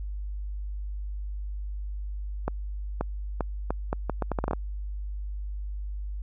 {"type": "accelerating click train", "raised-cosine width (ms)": 1, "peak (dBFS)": -13, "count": 13, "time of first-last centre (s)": [2.48, 4.533], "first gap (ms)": 530, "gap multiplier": 0.75, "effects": ["added 50 Hz sine -31 dBFS peak until 6.22 s"]}